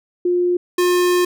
sine / square tone pair in turn, 354.9 / 357 Hz, F4 / F4, +28 / +38 cents, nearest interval unison, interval 10 cents, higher second, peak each -14 dBFS, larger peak neither, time 0.25-0.57 / 0.78-1.25 s, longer second, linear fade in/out 5 ms, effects none

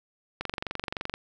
click train, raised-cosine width 0.3 ms, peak -15 dBFS, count 18, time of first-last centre 0.41-1.14 s, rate 23.3 Hz, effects none

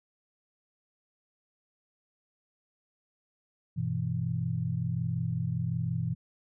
sine chord, E minor, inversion first, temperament equal, 98 / 123.47 / 164.81 Hz, G2 / B2 / E3, 0 / 0 / 0 cents, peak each -36 / -31 / -32 dBFS, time 3.76-6.15 s, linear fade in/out 20 ms, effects none

